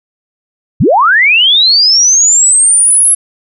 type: linear sweep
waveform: sine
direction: up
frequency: 73.42 to 11000 Hz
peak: -4 dBFS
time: 0.8-3.15 s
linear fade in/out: 10 ms
effects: none